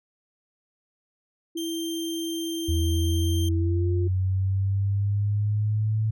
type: tone with pitch glide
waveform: sine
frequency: 329.6 to 351.2 Hz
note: E4 to F4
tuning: 0 to +10 cents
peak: -28 dBFS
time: 1.55-4.08 s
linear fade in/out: 10 ms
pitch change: +110 cents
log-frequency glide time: 3.57-3.91 s
type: tone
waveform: sawtooth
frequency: 3159 Hz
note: G7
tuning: 13 cents sharp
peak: -31 dBFS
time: 1.57-3.49 s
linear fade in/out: 5 ms
type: linear sweep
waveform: sine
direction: up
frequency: 80.6 to 109.9 Hz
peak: -21 dBFS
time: 2.68-6.11 s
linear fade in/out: 10 ms
effects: none